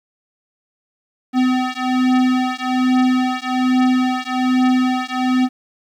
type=beating tone pair; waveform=square; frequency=254.2 / 255.4 Hz; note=C4 / C4; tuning=-50 / -42 cents; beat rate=1.2 Hz; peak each=-18 dBFS; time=1.33-5.49 s; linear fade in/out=50 ms; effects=low-pass 4000 Hz 12 dB/octave + 8-bit